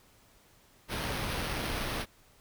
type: noise with sample-and-hold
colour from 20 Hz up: pink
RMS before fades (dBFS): -34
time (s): 0.88-2.06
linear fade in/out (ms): 50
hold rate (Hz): 7350
effects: pink hiss -62 dBFS RMS until 2.4 s